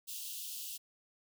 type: high-pass noise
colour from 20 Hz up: white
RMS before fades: -43 dBFS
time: 0.07-0.78 s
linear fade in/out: 20 ms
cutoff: 2700 Hz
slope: 96 dB/octave
effects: none